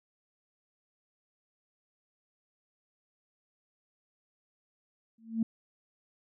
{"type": "tone with exponential growth", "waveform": "sine", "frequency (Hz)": 225.4, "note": "A3", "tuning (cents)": 42, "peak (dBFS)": -22, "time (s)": [5.18, 5.43], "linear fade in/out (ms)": 5, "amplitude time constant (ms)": 53, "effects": ["tanh soft clip ceiling -18 dBFS"]}